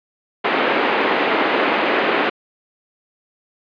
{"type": "band-pass noise", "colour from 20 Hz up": "pink", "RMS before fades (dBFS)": -18, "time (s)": [0.44, 2.3], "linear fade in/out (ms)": 10, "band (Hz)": [280, 2800], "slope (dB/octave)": 24, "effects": ["resampled to 11025 Hz"]}